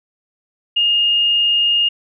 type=tone; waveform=sine; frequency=2839 Hz; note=F7; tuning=28 cents sharp; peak=-12 dBFS; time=0.76-1.89 s; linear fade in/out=10 ms; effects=none